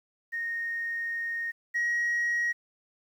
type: tone pair in turn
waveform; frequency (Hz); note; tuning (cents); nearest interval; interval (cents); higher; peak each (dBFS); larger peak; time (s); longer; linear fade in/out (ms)
sine; 1854 / 1896.2; A#6 / A#6; -10 / +29; unison; 39; second; -29 / -23; second; 0.32-1.52 / 1.74-2.53; first; 20
effects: tanh soft clip ceiling -23 dBFS + 10-bit